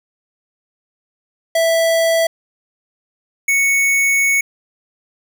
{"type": "tone pair in turn", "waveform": "square", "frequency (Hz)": [659, 2217], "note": ["E5", "C#7"], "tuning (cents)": [-1, 0], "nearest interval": "octave + major sixth", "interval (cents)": 2101, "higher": "second", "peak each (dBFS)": -13, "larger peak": "neither", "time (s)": [[1.55, 2.27], [3.48, 4.41]], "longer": "second", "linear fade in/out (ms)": 5, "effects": []}